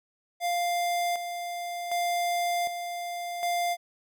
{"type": "tone with tremolo", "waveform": "square", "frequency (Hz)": 698.5, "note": "F5", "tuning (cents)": 0, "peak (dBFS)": -26, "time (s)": [0.4, 3.77], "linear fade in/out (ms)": 50, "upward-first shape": "square", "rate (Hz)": 0.66, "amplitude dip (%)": 55, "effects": []}